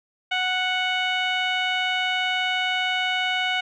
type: tone with low-pass filter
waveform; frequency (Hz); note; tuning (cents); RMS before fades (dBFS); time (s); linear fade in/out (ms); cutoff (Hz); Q
15% pulse; 739; F#5; -2; -24; 0.31-3.61; 10; 3200; 2.1
effects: none